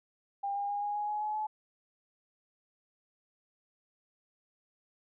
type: tone with pitch steps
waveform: sine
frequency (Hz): 800 / 807.9 / 815.9 / 823.9 / 832 / 840.3 / 848.6 / 856.9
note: G5 / G#5 / G#5 / G#5 / G#5 / G#5 / G#5 / A5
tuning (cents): +35 / -48 / -31 / -14 / +3 / +20 / +37 / -46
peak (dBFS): -31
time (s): 0.43-1.47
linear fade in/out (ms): 10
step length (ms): 130
effects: none